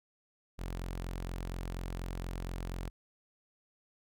sawtooth tone, 44.19 Hz, F1, 21 cents sharp, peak -33 dBFS, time 0.58-2.9 s, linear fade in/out 20 ms, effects none

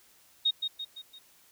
sine tone with echo, 3729 Hz, A#7, in tune, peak -22 dBFS, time 0.45-0.51 s, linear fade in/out 10 ms, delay 170 ms, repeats 4, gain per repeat -6 dB, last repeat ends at 1.19 s, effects white hiss -61 dBFS RMS until 1.51 s

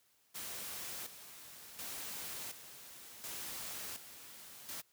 white noise with tremolo, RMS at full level -44 dBFS, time 0.34-4.82 s, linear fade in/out 20 ms, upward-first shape square, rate 0.69 Hz, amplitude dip 65%, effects white hiss -72 dBFS RMS until 4.92 s + high-pass 60 Hz 12 dB/octave

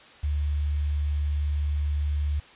sine tone with quantisation, 73.42 Hz, D2, in tune, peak -23 dBFS, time 0.23-2.4 s, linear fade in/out 10 ms, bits 8, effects white hiss -50 dBFS RMS until 2.55 s + resampled to 8000 Hz

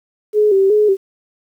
sine tone with vibrato, 404.7 Hz, G#4, 45 cents flat, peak -9 dBFS, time 0.33-0.97 s, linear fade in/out 50 ms, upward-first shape square, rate 2.7 Hz, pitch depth 74 cents each way, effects 8-bit

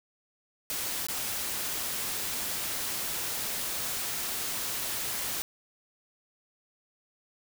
white noise with dropouts, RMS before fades -33 dBFS, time 0.7-5.42 s, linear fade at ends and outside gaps 0 ms, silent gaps 1.068-1.085 s, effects none

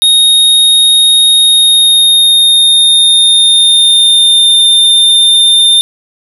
square tone with pitch glide, 3729 to 3608 Hz, A#7 to A7, 0 to +43 cents, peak -4 dBFS, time 0.02-5.81 s, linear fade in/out 0 ms, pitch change -57 cents, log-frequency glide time 1.37-4.62 s, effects none

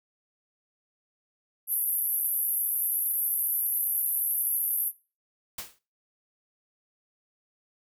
pink band-pass noise, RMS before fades -28 dBFS, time 1.67-4.92 s, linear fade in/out 50 ms, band 11000 to 13000 Hz, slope 96 dB/octave
white noise with exponential decay, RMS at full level -32 dBFS, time 5.58-5.79 s, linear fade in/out 5 ms, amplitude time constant 44 ms
effects noise-tail reverb RT60 0.3 s tail -18 dB re dry

